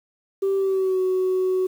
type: tone with pitch glide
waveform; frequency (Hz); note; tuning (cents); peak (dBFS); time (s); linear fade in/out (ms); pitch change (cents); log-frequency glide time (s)
sine; 390 to 372.2; G4 to F#4; -9 to +10; -17; 0.42-1.67; 10; -81; 0.57-1
effects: tanh soft clip ceiling -16 dBFS + 8-bit